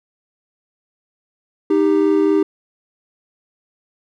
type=tone pair together; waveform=triangle; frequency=311.1 / 395.3 Hz; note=D#4 / G4; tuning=0 / +15 cents; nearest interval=major third; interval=415 cents; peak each=-13 dBFS; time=1.7-2.43 s; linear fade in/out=5 ms; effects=none